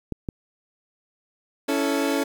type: clicks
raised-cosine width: 3 ms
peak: -15 dBFS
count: 2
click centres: 0.123 / 0.288 s
type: chord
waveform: 30% pulse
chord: A major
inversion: first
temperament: equal with one note detuned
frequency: 279.6 / 329.6 / 440 Hz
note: C#4 / E4 / A4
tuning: +15 / 0 / 0 cents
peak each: -21 / -25 / -25 dBFS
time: 1.68-2.24 s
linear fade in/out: 10 ms
effects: 9-bit